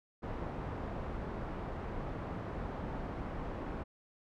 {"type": "low-pass noise", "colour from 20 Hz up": "pink", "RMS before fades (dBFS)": -40, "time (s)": [0.22, 3.84], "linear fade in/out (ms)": 20, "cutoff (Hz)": 1100, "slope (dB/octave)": 12, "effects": []}